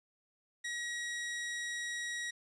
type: tone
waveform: sawtooth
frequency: 1905 Hz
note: A#6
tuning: 37 cents sharp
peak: -33 dBFS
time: 0.64-2.31 s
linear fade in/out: 10 ms
effects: resampled to 22050 Hz + 11-bit